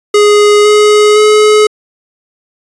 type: tone with pitch steps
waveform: square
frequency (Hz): 415.3 / 420.1 / 425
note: G#4 / G#4 / G#4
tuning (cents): 0 / +20 / +40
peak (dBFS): -4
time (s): 0.14-1.67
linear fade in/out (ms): 5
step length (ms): 510
effects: resampled to 22050 Hz